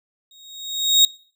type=tone with exponential growth; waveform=35% pulse; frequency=3759 Hz; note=A#7; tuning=14 cents sharp; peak=-6 dBFS; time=0.31-1.05 s; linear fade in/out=2 ms; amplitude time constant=160 ms; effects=noise-tail reverb RT60 0.5 s tail -24 dB re dry